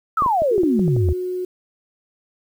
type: exponential sweep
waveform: sine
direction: down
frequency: 1357 to 73.42 Hz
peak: -15 dBFS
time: 0.17-1.13 s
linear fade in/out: 5 ms
type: clicks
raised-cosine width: 2 ms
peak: -15 dBFS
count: 9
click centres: 0.222 / 0.262 / 0.42 / 0.58 / 0.634 / 0.794 / 0.88 / 0.965 / 1.088 s
type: tone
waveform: sine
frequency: 364.5 Hz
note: F#4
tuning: 26 cents flat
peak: -22 dBFS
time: 0.51-1.45 s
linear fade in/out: 5 ms
effects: 8-bit